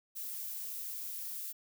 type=noise; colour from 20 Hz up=violet; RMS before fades=-41 dBFS; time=0.15-1.53 s; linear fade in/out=20 ms; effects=none